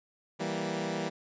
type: chord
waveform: 15% pulse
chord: E diminished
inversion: none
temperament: equal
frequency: 164.81 / 196 / 233.1 Hz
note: E3 / G3 / Bb3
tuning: 0 / 0 / 0 cents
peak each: -29 / -29 / -31 dBFS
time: 0.39-1.1 s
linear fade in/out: 20 ms
effects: resampled to 16000 Hz